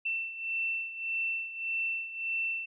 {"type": "beating tone pair", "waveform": "sine", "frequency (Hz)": [2683, 2684.7], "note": ["E7", "E7"], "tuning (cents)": [30, 31], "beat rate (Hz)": 1.7, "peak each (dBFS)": [-32, -37], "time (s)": [0.05, 2.66], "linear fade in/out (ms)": 10, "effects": []}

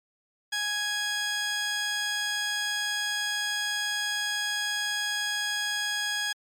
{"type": "tone pair together", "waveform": "15% pulse", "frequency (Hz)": [830.5, 1661], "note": ["G#5", "G#6"], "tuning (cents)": [0, 0], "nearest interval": "octave", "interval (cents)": 1200, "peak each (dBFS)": [-30, -22], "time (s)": [0.52, 6.33], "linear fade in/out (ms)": 10, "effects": ["low-pass 12000 Hz 12 dB/octave", "MP3 96 kbps"]}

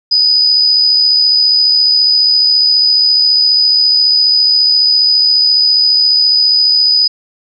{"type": "tone with amplitude modulation", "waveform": "sine", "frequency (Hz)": 4978, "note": "D#8", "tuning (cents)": 0, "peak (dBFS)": -5, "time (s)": [0.11, 7.08], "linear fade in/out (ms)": 10, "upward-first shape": "sine", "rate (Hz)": 74.6, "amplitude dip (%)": 35, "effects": []}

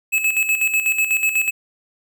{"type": "tone with tremolo", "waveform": "square", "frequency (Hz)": 2592, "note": "E7", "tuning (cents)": -30, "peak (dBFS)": -15, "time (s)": [0.12, 1.51], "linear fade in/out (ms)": 20, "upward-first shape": "square", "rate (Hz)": 8.1, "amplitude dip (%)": 60, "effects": []}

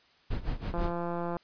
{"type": "noise with tremolo", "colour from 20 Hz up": "brown", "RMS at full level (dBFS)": -29, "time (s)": [0.3, 0.93], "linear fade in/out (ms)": 10, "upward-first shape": "sine", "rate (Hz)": 6.1, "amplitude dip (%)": 85}
{"type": "click train", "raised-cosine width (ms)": 1, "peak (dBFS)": -21, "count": 109, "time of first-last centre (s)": [0.74, 1.368], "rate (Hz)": 172}
{"effects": ["white hiss -63 dBFS RMS until 1.43 s", "resampled to 11025 Hz"]}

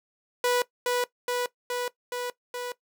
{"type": "tone with echo", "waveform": "sawtooth", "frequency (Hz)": 491, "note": "B4", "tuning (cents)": -10, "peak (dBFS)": -18, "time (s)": [0.44, 0.62], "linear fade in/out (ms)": 2, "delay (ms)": 420, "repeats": 5, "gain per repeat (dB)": -2, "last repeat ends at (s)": 2.72, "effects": ["noise-tail reverb RT60 0.1 s tail -18 dB re dry"]}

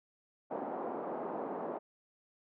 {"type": "band-pass noise", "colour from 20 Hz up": "white", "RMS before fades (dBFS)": -39, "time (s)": [0.5, 1.79], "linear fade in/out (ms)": 20, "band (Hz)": [230, 860], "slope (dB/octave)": 24, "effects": []}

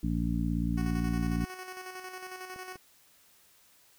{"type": "harmonic tone", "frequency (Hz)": 57.5, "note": "A#1", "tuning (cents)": -23, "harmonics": [1, 2, 3, 4, 5], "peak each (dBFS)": [-32, -37, -32, -34, -35], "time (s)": [0.03, 1.45], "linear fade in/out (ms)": 5}
{"type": "tone with tremolo", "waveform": "10% pulse", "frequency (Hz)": 370, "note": "F#4", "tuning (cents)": 0, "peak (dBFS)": -31, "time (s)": [0.77, 2.77], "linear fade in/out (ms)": 10, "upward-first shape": "square", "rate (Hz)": 11, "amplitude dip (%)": 45}
{"type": "clicks", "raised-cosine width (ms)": 2, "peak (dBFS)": -36, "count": 2, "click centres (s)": [2.561, 2.757]}
{"effects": ["white hiss -62 dBFS RMS until 3.98 s"]}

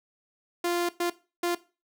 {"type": "tone bursts at uneven times", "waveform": "sawtooth", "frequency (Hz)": 348, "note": "F4", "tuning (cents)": -6, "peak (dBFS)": -21, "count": 3, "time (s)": [[0.64, 0.89], [1, 1.1], [1.43, 1.55]], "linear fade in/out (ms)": 5, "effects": ["noise-tail reverb RT60 0.3 s tail -17 dB re dry"]}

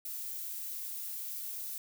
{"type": "noise", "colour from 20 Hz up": "violet", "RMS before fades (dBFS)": -40, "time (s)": [0.05, 1.78], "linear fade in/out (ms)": 2, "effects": []}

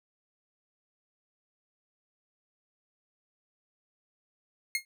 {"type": "tone with exponential decay", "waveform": "sawtooth", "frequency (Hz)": 2145, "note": "C7", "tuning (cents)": 42, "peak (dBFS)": -20, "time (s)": [4.75, 4.85], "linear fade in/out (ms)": 1, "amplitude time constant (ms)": 20, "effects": []}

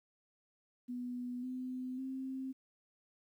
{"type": "tone with pitch steps", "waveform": "sine", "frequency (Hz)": [246.5, 254.9, 263.6], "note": ["B3", "C4", "C4"], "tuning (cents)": [-3, -45, 13], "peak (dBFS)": -38, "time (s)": [0.88, 2.53], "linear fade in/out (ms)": 20, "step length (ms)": 550, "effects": ["12-bit"]}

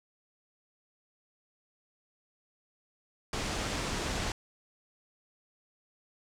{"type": "low-pass noise", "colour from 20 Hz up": "pink", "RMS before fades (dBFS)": -34, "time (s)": [3.33, 4.32], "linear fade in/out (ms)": 2, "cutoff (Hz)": 7900, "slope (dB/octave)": 24, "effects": []}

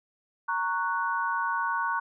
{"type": "chord", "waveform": "sine", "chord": "F# major", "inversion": "first", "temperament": "equal with one note detuned", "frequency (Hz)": [928, 1108.7, 1480], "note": ["A#5", "C#6", "F#6"], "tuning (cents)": [-8, 0, 0], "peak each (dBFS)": -30, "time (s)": [0.48, 2], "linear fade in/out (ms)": 10, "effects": []}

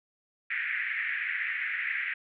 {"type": "band-pass noise", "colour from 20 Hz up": "white", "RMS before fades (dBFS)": -32, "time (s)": [0.5, 2.14], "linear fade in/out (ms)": 5, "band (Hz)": [1700, 2200], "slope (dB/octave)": 48, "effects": []}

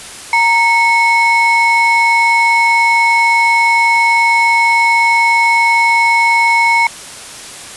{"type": "ring-modulated tone", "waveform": "triangle", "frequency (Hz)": 1563, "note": "G6", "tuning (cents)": -6, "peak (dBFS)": -3, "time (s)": [0.33, 6.87], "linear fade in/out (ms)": 2, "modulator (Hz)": 634, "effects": ["white hiss -30 dBFS RMS until 7.76 s", "resampled to 24000 Hz"]}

